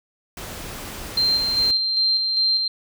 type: noise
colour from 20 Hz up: pink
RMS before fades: -34 dBFS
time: 0.37-1.71 s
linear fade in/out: 2 ms
type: tone with tremolo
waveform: sine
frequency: 4155 Hz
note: C8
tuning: 13 cents flat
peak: -16 dBFS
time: 1.17-2.68 s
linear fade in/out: 5 ms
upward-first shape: square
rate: 2.5 Hz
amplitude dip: 35%
effects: none

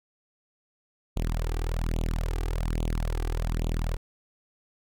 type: tone with flanger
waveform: sawtooth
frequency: 40.45 Hz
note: E1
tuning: 32 cents flat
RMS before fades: -28 dBFS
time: 1.16-3.97 s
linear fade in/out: 10 ms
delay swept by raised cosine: 0.28 to 2.58 ms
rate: 1.2 Hz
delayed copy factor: +0.95
effects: none

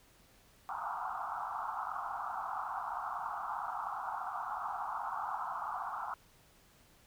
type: band-pass noise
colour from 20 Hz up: pink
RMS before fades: -39 dBFS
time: 0.69-6.14 s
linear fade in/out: 0 ms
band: 720 to 1400 Hz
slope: 96 dB/octave
effects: pink hiss -64 dBFS RMS until 7.06 s

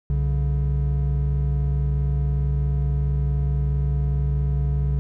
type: tone pair together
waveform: triangle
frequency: 64 / 141.13 Hz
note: C2 / C#3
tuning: -38 / +31 cents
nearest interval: octave + major second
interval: 1369 cents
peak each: -19 / -21 dBFS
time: 0.1-4.99 s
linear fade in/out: 0 ms
effects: none

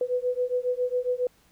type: beating tone pair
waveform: sine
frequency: 493.9 / 501.2 Hz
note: B4 / B4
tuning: 0 / +25 cents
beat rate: 7.3 Hz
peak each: -27 dBFS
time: 0.01-1.27 s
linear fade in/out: 2 ms
effects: pink hiss -62 dBFS RMS until 1.51 s

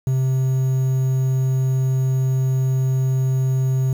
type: tone with quantisation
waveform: triangle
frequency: 131.1 Hz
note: C3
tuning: 4 cents sharp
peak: -14 dBFS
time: 0.07-3.93 s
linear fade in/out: 2 ms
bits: 7
effects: none

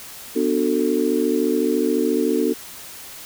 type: chord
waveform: sine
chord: B minor seventh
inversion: none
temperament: just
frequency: 246.9 / 296.3 / 370.4 / 444.5 Hz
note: B3 / D4 / F#4 / A4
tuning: 0 / +15 / +2 / +18 cents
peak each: -23 / -22 / -23 / -22 dBFS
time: 0.35-2.54 s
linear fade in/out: 20 ms
effects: white hiss -38 dBFS RMS until 3.25 s

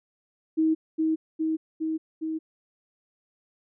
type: tone with echo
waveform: sine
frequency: 317.8 Hz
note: D#4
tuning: 37 cents sharp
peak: -19 dBFS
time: 0.57-0.75 s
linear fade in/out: 20 ms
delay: 410 ms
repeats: 4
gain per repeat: -2 dB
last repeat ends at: 2.39 s
effects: none

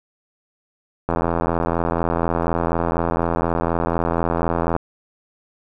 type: click train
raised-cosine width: 1 ms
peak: -6 dBFS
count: 310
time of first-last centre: 1.09-4.764 s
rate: 84.1 Hz
effects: none

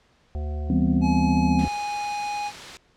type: harmonic tone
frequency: 74.4 Hz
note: D2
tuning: 23 cents sharp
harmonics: 1 / 3 / 5 / 7 / 9 / 10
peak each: -26 / -41 / -42 / -44 / -46 / -45 dBFS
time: 0.35-1.68 s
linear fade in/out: 0 ms
type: chord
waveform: sine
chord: C major seventh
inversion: first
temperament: equal with one note detuned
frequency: 164.81 / 197.7 / 246.9 / 261.6 Hz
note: E3 / G3 / B3 / C4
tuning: 0 / +15 / 0 / 0 cents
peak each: -24 dBFS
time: 0.7-1.65 s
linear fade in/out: 2 ms
type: tone with pitch glide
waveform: square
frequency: 847 to 826.7 Hz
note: G#5 to G#5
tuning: +34 to -8 cents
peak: -27 dBFS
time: 1.01-2.52 s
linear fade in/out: 50 ms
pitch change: -42 cents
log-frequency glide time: 1.48-1.68 s
type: noise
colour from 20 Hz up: white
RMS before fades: -37 dBFS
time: 1.59-2.77 s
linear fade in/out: 0 ms
effects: pink hiss -61 dBFS RMS until 2.96 s + low-pass 5000 Hz 12 dB/octave

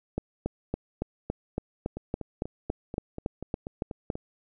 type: two click trains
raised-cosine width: 2 ms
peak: -15 / -22 dBFS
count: 15 / 10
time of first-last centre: 0.18-4.102 / 1.97-4.154 s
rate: 3.57 / 4.12 Hz
effects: none

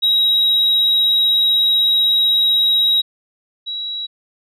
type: tone pair in turn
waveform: sine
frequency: 3829 / 3885 Hz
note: A#7 / B7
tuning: +46 / -29 cents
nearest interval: unison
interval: 25 cents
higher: second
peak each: -10 / -22 dBFS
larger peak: first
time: 0.02-3.02 / 3.66-4.07 s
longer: first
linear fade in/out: 20 ms
effects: tanh soft clip ceiling -9 dBFS

